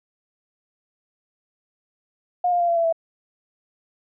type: tone with pitch steps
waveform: sine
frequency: 715 / 703.5 / 692.2 / 681.1 / 670.2 / 659.5 Hz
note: F5 / F5 / F5 / F5 / E5 / E5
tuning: +41 / +12 / -16 / -44 / +29 / +1 cents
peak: -17 dBFS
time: 2.44-2.926 s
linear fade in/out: 5 ms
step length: 81 ms
effects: none